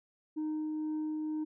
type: tone with tremolo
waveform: sine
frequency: 308.7 Hz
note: D#4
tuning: 14 cents flat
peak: -29 dBFS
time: 0.36-1.45 s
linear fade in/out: 20 ms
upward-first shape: triangle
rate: 2.1 Hz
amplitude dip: 25%
effects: tanh soft clip ceiling -31 dBFS